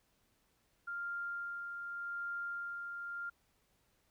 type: tone with tremolo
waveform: sine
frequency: 1396.9 Hz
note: F6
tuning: in tune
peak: -37 dBFS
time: 0.87-3.3 s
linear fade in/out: 10 ms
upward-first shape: sine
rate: 0.85 Hz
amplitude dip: 35%
effects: pink hiss -75 dBFS RMS until 4.1 s